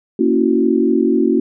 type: chord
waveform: sine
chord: F# dominant seventh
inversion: first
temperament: equal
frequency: 233.1 / 277.2 / 329.6 / 370 Hz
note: A#3 / C#4 / E4 / F#4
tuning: 0 / 0 / 0 / 0 cents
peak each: -17 dBFS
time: 0.19-1.4 s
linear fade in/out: 5 ms
effects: none